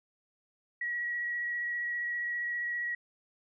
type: tone with vibrato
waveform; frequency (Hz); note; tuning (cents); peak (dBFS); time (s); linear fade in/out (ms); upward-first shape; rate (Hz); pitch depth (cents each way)
sine; 1917; A#6; +48; -31; 0.81-2.95; 5; sine; 15; 14
effects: none